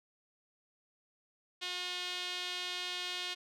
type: tone with band-pass filter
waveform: sawtooth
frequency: 359.8 Hz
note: F#4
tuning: 48 cents flat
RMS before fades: -39 dBFS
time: 1.61-3.35 s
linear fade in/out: 20 ms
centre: 3500 Hz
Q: 2.5
effects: none